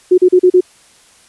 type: tone bursts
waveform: sine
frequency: 364.3 Hz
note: F#4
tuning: 27 cents flat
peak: -4 dBFS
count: 5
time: 0.11-0.608 s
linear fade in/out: 10 ms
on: 70 ms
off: 37 ms
effects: white hiss -47 dBFS RMS until 1.28 s + resampled to 24000 Hz